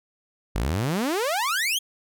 sawtooth exponential sweep, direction up, 46.25 to 3356 Hz, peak -19 dBFS, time 0.55-1.79 s, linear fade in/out 10 ms, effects none

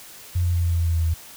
sine tone with pitch steps, 88.2 / 87.19 / 86.19 / 85.2 / 84.22 / 83.25 / 82.29 / 81.35 Hz, F2 / F2 / F2 / F2 / E2 / E2 / E2 / E2, +18 / -2 / -22 / -42 / +38 / +18 / -2 / -22 cents, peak -18 dBFS, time 0.35-1.142 s, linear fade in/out 10 ms, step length 99 ms, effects white hiss -43 dBFS RMS until 1.36 s

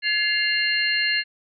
sine tone cluster, 1701 / 2105 / 2785 / 4200 Hz, G#6 / C7 / F7 / C8, +41 / +10 / -5 / +6 cents, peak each -25 dBFS, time 0.02-1.24 s, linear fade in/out 50 ms, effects none

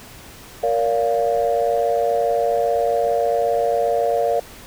sine chord, Bb major, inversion none, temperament equal with one note detuned, 466.2 / 573.6 / 698.5 Hz, Bb4 / D5 / F5, 0 / -41 / 0 cents, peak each -20 dBFS, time 0.63-4.4 s, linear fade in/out 5 ms, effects tanh soft clip ceiling -8 dBFS + pink hiss -41 dBFS RMS until 4.66 s

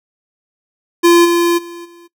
square tone with level steps, 343.4 Hz, F4, 29 cents flat, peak -6 / -11 / -29 / -39 dBFS, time 1.03-2.08 s, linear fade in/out 20 ms, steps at 1.24 / 1.57 / 1.84 s, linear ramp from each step 20 ms, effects noise-tail reverb RT60 0.1 s tail -19 dB re dry

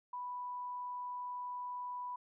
sine tone, 987.8 Hz, B5, in tune, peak -39 dBFS, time 0.13-2.16 s, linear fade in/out 5 ms, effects none

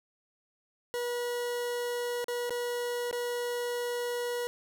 40% pulse tone with dropouts, 483.4 Hz, B4, 37 cents flat, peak -30 dBFS, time 0.94-4.47 s, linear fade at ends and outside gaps 0 ms, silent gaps 2.243-2.283 / 2.495-2.506 / 3.112-3.128 s, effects none

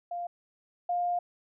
sine tone pair in turn, 698.5 / 705.4 Hz, F5 / F5, 0 / +17 cents, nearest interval unison, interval 17 cents, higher second, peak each -32 / -26 dBFS, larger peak second, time 0.11-0.27 / 0.89-1.19 s, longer second, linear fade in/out 5 ms, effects none

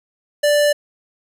square tone, 587.3 Hz, D5, in tune, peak -13 dBFS, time 0.43-0.73 s, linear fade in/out 10 ms, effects resampled to 32000 Hz

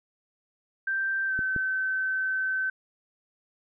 sine tone with pitch glide, 1568 to 1534 Hz, G6 to G6, 0 to -38 cents, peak -25 dBFS, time 0.87-2.7 s, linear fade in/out 5 ms, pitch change -38 cents, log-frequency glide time 1.27-1.34 s
clicks, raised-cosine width 3 ms, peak -23 / -21 dBFS, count 2, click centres 1.391 / 1.563 s
effects none

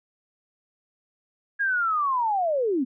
sine linear sweep, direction down, 1655 to 236.1 Hz, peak -21 dBFS, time 1.59-2.85 s, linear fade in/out 20 ms, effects none

